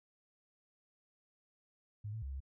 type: tone with pitch steps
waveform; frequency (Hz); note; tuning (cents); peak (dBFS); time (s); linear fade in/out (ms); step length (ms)
sine; 104.6 / 110.7 / 68 / 67.3; G#2 / A2 / C#2 / C2; +13 / +11 / -33 / +49; -39; 2.04-2.404; 10; 91
effects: none